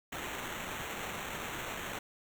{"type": "noise with sample-and-hold", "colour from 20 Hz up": "white", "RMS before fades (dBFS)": -40, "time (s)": [0.12, 1.99], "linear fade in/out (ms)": 5, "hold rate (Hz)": 4900, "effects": []}